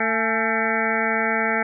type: harmonic tone with a mistuned harmonic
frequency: 224.1 Hz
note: A3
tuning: 32 cents sharp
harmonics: 1 / 2 / 3 / 4 / 6 / 7 / 8 / 9 / 10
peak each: -28 / -28 / -28 / -28 / -28 / -28 / -28 / -28 / -28 dBFS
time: 0-1.63 s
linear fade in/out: 5 ms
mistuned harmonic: 4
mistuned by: -73 cents
effects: none